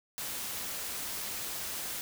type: noise with amplitude modulation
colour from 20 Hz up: white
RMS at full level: -36 dBFS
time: 0.18-2.01 s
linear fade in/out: 0 ms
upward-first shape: sine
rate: 296 Hz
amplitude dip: 35%
effects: none